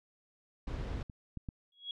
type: noise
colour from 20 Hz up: brown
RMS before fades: -38 dBFS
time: 0.67-1.03 s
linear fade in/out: 5 ms
type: clicks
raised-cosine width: 5 ms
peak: -36 / -34 / -28 / -27 dBFS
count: 4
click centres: 0.974 / 1.098 / 1.373 / 1.488 s
type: tone with exponential growth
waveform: sine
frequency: 3322 Hz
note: G#7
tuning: in tune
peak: -33 dBFS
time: 1.72-1.91 s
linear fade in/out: 2 ms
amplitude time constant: 40 ms
effects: low-pass 5000 Hz 12 dB/octave